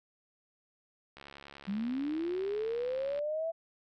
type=click train; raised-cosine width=0.3 ms; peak=-32 dBFS; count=143; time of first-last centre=1.17-3.19 s; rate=70.3 Hz
type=linear sweep; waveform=sine; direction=up; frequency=188.8 to 667 Hz; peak=-31 dBFS; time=1.67-3.52 s; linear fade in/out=20 ms
effects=none